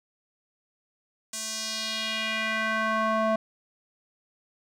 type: tone with band-pass filter sweep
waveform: square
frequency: 220 Hz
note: A3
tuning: in tune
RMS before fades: -28 dBFS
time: 1.33-3.36 s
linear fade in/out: 5 ms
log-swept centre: 7600 to 770 Hz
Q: 1.9
effects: none